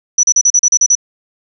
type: tone bursts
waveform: sine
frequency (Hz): 5920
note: F#8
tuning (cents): 0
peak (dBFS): -6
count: 9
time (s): 0.18-0.953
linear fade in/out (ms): 5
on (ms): 53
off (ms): 37
effects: none